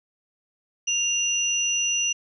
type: tone pair together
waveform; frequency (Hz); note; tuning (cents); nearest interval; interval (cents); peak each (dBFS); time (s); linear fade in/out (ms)
sine; 2794 / 5913; F7 / F#8; 0 / -2; octave + minor second; 1298; -24; 0.87-2.13; 10
effects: none